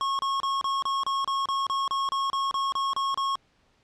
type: tone bursts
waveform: square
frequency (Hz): 1092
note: C#6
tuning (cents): -26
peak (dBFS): -25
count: 16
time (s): 0.01-3.355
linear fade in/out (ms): 0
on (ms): 180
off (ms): 31
effects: pink hiss -65 dBFS RMS until 3.83 s + low-pass 5000 Hz 12 dB/octave